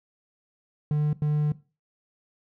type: tone bursts at uneven times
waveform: triangle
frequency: 149.7 Hz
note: D3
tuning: 33 cents sharp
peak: -19 dBFS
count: 2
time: 0.91-1.13 / 1.22-1.52 s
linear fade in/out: 2 ms
effects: noise-tail reverb RT60 0.3 s tail -17 dB re dry